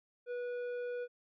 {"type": "tone with tanh clipping", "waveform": "triangle", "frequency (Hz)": 488.1, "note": "B4", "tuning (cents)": -20, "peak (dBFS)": -38, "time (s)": [0.26, 1.08], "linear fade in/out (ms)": 50, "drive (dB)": 13, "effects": []}